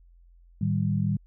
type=tone cluster; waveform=sine; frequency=109.1 / 154.8 / 195.6 Hz; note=A2 / D#3 / G3; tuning=-14 / -9 / -4 cents; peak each=-27 dBFS; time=0.61-1.17 s; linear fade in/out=5 ms; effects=added 43 Hz sine -52 dBFS peak until 1.26 s